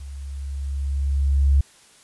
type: tone with level ramp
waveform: sine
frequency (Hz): 69.3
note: C#2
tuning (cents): 0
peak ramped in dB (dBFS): -33 to -12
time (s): 0-1.61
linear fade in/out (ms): 5
effects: white hiss -52 dBFS RMS until 2.03 s + resampled to 24000 Hz